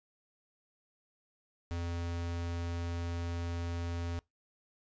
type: tone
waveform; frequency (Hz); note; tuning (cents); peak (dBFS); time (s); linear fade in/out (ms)
square; 85.5; F2; -36; -35; 1.71-4.19; 0
effects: noise-tail reverb RT60 0.2 s tail -25 dB re dry + resampled to 16000 Hz